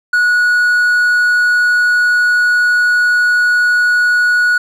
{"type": "tone", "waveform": "triangle", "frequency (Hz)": 1461, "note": "F#6", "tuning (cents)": -22, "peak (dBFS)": -7, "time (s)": [0.13, 4.58], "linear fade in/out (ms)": 5, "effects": []}